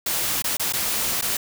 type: noise with dropouts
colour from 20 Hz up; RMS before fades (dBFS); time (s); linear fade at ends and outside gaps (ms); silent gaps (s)
white; -24; 0.06-1.37; 5; 0.422-0.442 / 0.57-0.596 / 0.725-0.734 / 1.213-1.222
effects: none